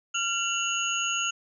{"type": "tone cluster", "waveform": "sine", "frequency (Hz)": [1382, 2740, 2934, 6670], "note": ["F6", "F7", "F#7", "G#8"], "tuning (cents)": [-19, -34, -15, 7], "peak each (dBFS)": -31, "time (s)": [0.14, 1.31], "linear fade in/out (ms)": 10, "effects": []}